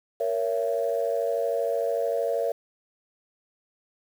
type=chord; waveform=sine; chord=A# diminished; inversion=none; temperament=just; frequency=466.2 / 559.4 / 671.3 Hz; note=A#4 / C#5 / E5; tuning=0 / +16 / +31 cents; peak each=-27 / -27 / -28 dBFS; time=0.2-2.52 s; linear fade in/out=5 ms; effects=tanh soft clip ceiling -14 dBFS + 8-bit